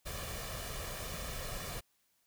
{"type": "noise with comb filter", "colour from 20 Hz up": "pink", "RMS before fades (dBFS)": -41, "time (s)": [0.05, 1.81], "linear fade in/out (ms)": 20, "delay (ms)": 1.7, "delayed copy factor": 0.6, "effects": ["white hiss -75 dBFS RMS until 2.26 s"]}